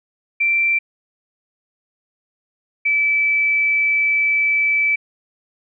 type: tone pair in turn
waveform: sine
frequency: 2349 / 2310 Hz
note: D7 / D7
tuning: 0 / -29 cents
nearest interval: unison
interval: 29 cents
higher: first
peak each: -14 dBFS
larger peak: neither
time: 0.4-0.79 / 2.85-4.96 s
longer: second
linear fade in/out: 10 ms
effects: none